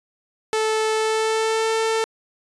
sawtooth tone with pitch glide, 437.4 to 446.1 Hz, A4 to A4, -10 to +24 cents, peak -15 dBFS, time 0.53-2.04 s, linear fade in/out 0 ms, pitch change +34 cents, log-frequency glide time 0.94-1.71 s, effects resampled to 22050 Hz

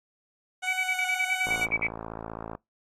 15% pulse tone with vibrato, 740 Hz, F#5, in tune, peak -24 dBFS, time 0.62-1.66 s, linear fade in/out 20 ms, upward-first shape triangle, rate 1.7 Hz, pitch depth 12 cents each way
sine tone bursts, 2287 Hz, D7, 47 cents flat, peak -24 dBFS, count 12, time 0.67-1.876 s, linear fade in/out 10 ms, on 62 ms, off 42 ms
click train, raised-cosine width 1 ms, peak -22 dBFS, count 61, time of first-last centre 1.47-2.551 s, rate 55.5 Hz
effects noise-tail reverb RT60 0.2 s tail -25 dB re dry + AAC 32 kbps

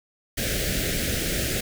pink band-stop noise, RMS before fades -26 dBFS, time 0.37-1.61 s, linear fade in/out 10 ms, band 660 to 1500 Hz, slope 48 dB/octave, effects none

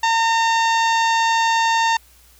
harmonic tone, 911 Hz, A#5, 40 cents flat, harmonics 1 / 2 / 3 / 4 / 5 / 6 / 7 / 8, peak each -16 / -22 / -27 / -28 / -31 / -35 / -33 / -37 dBFS, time 0.03-1.97 s, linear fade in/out 5 ms, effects added 60 Hz sine -52 dBFS peak until 2.39 s + white hiss -52 dBFS RMS until 2.39 s

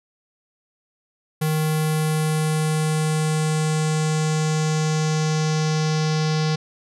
square tone with low-pass filter sweep, 155.56 Hz, D#3, in tune, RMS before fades -21 dBFS, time 1.41-6.56 s, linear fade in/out 10 ms, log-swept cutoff 12000 to 5100 Hz, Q 2.9, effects none

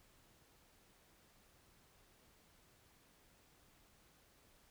silence, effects pink hiss -69 dBFS RMS until 4.7 s

